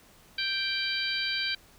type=harmonic tone with a mistuned harmonic; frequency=784 Hz; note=G5; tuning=in tune; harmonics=2 / 3 / 4 / 5 / 6; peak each=-34 / -34 / -34 / -34 / -34 dBFS; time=0.38-1.55 s; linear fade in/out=5 ms; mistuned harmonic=6; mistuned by=-25 cents; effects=pink hiss -57 dBFS RMS until 1.78 s